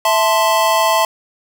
square chord, A minor, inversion second, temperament equal, 659.3 / 880 / 1046.5 Hz, E5 / A5 / C6, 0 / 0 / 0 cents, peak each -17 dBFS, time 0.05-1.05 s, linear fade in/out 2 ms, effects 7-bit

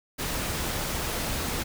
pink noise, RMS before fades -30 dBFS, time 0.18-1.64 s, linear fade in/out 20 ms, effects none

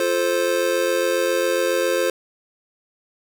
square chord, F major, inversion none, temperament just, 349.2 / 436.5 / 523.8 Hz, F4 / A4 / C5, 0 / -14 / +2 cents, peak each -25 / -26 / -21 dBFS, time 0-2.1 s, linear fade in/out 2 ms, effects none

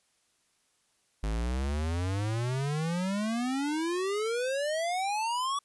square exponential sweep, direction up, 51 to 1149 Hz, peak -29 dBFS, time 1.23-5.59 s, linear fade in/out 5 ms, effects white hiss -71 dBFS RMS until 5.64 s + resampled to 24000 Hz

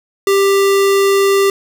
square tone, 394.5 Hz, G4, 11 cents sharp, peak -10 dBFS, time 0.27-1.5 s, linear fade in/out 2 ms, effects none

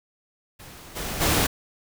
pink noise with level steps, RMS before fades -44 / -31 / -21 dBFS, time 0.59-1.47 s, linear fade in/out 10 ms, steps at 0.95 / 1.2 s, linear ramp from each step 20 ms, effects none

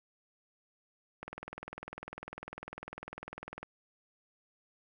click train, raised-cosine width 0.5 ms, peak -26 dBFS, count 49, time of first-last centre 1.23-3.63 s, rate 20 Hz, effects none

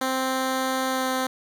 10% pulse tone with pitch glide, 261.6 to 259.5 Hz, C4 to C4, 0 to -14 cents, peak -15 dBFS, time 0.01-1.27 s, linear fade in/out 5 ms, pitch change -14 cents, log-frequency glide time 0.88-1.09 s, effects none

